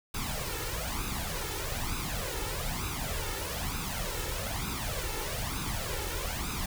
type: noise with flanger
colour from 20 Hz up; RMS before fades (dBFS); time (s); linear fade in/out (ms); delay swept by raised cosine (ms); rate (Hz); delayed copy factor
pink; -34; 0.14-6.66; 5; 0.79 to 2.29; 1.1; +0.7
effects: none